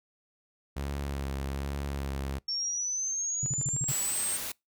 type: tone with vibrato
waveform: sawtooth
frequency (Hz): 69.3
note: C#2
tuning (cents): 0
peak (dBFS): -28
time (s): 0.76-2.39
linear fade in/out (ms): 10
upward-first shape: sine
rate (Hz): 1.2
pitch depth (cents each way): 31
type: exponential sweep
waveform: sine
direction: up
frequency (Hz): 5430 to 8570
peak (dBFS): -29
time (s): 2.48-4.37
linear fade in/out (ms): 5
type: tone bursts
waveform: sine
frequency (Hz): 135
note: C#3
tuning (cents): -45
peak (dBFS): -29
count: 7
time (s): 3.43-3.917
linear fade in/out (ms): 0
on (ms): 31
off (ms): 45
type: noise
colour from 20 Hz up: white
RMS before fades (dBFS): -36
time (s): 3.88-4.52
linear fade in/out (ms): 5
effects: noise-tail reverb RT60 0.2 s tail -26 dB re dry